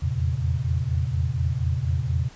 sine tone cluster, 81.9 / 86.1 / 116.4 / 135.1 Hz, E2 / F2 / A#2 / C#3, -11 / -24 / -2 / -44 cents, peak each -27 dBFS, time 0.02-2.29 s, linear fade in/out 10 ms, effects pink hiss -49 dBFS RMS until 2.35 s + resampled to 16000 Hz

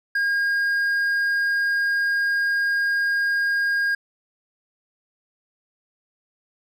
sine tone with hard clipping, 1623 Hz, G#6, 40 cents flat, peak -20 dBFS, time 0.15-3.95 s, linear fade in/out 5 ms, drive 3 dB, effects none

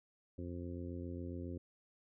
harmonic tone, 87.31 Hz, F2, in tune, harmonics 1 / 2 / 3 / 4 / 5 / 6, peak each -44 / -50 / -46 / -49 / -55 / -54 dBFS, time 0.38-1.58 s, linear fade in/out 5 ms, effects none

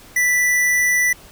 square tone, 1975.5 Hz, B6, in tune, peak -15 dBFS, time 0.16-1.13 s, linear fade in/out 5 ms, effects pink hiss -44 dBFS RMS until 1.31 s

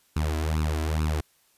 sawtooth tone with flanger, 77.5 Hz, D#2, 6 cents flat, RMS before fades -26 dBFS, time 0.16-1.21 s, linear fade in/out 5 ms, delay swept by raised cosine 0.75 to 3.05 ms, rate 2.3 Hz, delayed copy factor +0.95, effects white hiss -64 dBFS RMS until 1.57 s + resampled to 32000 Hz

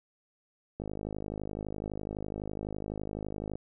click train, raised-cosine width 2 ms, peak -23 dBFS, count 144, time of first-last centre 0.8-3.555 s, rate 51.9 Hz, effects none

